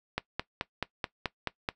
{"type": "click train", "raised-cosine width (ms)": 0.3, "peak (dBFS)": -13, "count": 8, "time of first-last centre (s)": [0.18, 1.689], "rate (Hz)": 4.64, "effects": ["noise-tail reverb RT60 0.1 s tail -19 dB re dry"]}